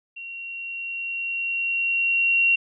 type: tone with level ramp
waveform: sine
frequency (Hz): 2745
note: F7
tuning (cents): -31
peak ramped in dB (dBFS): -34 to -15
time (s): 0.16-2.56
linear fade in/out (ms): 10
effects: none